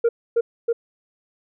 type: tone with echo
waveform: sine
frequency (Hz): 466.2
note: A#4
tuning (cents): 0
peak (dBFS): -11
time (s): 0.04-0.09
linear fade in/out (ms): 10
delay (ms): 320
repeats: 2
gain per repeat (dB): -2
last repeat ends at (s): 0.73
effects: tanh soft clip ceiling -13 dBFS